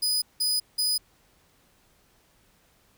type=tone bursts; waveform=sawtooth; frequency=4978 Hz; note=D#8; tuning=in tune; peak=-20 dBFS; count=3; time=0.02-0.98 s; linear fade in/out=10 ms; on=200 ms; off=180 ms; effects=pink hiss -63 dBFS RMS until 2.97 s